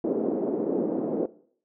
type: band-pass noise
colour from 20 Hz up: white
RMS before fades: -27 dBFS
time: 0.04-1.26 s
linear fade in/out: 2 ms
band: 230 to 460 Hz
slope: 24 dB/octave
effects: noise-tail reverb RT60 0.6 s tail -20 dB re dry